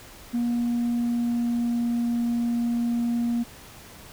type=tone with pitch glide; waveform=sine; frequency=238.3 to 236.4 Hz; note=A#3 to A#3; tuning=+38 to +24 cents; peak=-20 dBFS; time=0.33-3.44 s; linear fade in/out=20 ms; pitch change=-14 cents; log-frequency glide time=0.6-2.25 s; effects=tanh soft clip ceiling -20 dBFS + pink hiss -46 dBFS RMS until 4.12 s